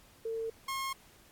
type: tone pair in turn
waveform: sine / sawtooth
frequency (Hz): 451.2 / 1075.9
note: A4 / C6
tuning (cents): +44 / +48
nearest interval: octave + minor third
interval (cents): 1504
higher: second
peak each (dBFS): -33 / -30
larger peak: second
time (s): 0.25-0.5 / 0.68-0.93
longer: neither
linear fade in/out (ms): 5
effects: pink hiss -60 dBFS RMS until 1.31 s + AAC 64 kbps